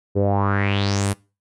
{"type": "tone with low-pass filter sweep", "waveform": "sawtooth", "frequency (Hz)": 99.7, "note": "G2", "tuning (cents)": 30, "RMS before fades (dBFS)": -20, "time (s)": [0.15, 1.14], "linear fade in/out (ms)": 20, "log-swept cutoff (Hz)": [420, 11000], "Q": 5, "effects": ["noise-tail reverb RT60 0.3 s tail -22 dB re dry"]}